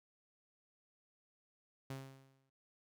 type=tone with exponential decay; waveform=sawtooth; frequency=134.4 Hz; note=C3; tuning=47 cents sharp; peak=-37 dBFS; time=1.9-2.5 s; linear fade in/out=5 ms; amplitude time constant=130 ms; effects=none